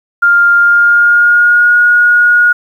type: tone with pitch glide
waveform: sine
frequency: 1401 to 1442.9 Hz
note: F6 to F#6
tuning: +5 to -44 cents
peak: -4 dBFS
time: 0.22-2.53 s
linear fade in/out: 10 ms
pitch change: +51 cents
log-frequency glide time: 0.57-1.77 s
effects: 7-bit